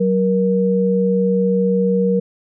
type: tone pair together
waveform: sine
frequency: 187.7 / 473 Hz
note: F#3 / A#4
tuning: +25 / +25 cents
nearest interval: octave + major third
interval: 1600 cents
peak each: -16 dBFS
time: 0-2.2 s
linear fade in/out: 10 ms
effects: none